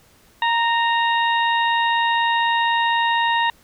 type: harmonic tone with a mistuned harmonic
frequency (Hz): 932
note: A#5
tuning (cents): -1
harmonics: 1 / 2 / 3 / 4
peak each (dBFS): -18 / -22 / -27 / -28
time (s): 0.42-3.5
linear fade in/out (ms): 2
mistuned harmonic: 2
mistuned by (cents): -15
effects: pink hiss -54 dBFS RMS until 3.63 s